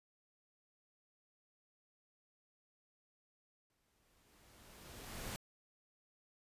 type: noise with exponential growth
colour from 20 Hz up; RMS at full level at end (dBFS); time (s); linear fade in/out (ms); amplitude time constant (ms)
pink; -43; 3.7-5.36; 0; 360
effects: resampled to 32000 Hz